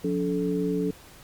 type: tone cluster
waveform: sine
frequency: 178.1 / 285.7 / 434.3 Hz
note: F3 / D4 / A4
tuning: +34 / -48 / -23 cents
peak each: -28 dBFS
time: 0.04-0.91 s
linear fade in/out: 5 ms
effects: pink hiss -50 dBFS RMS until 1.23 s + Opus 48 kbps